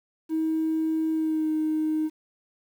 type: tone with pitch glide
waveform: triangle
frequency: 318.4 to 311.3 Hz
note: D#4 to D#4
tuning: +40 to +1 cents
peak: -19 dBFS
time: 0.29-2.1 s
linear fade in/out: 50 ms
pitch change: -39 cents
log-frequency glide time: 1.12-1.5 s
effects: tanh soft clip ceiling -20 dBFS + 9-bit